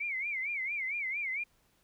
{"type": "tone with vibrato", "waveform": "sine", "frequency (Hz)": 2217, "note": "C#7", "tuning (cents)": 0, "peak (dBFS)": -32, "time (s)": [0, 1.44], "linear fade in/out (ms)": 10, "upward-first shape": "sine", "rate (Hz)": 4.4, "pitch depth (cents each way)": 150, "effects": ["pink hiss -70 dBFS RMS until 1.83 s"]}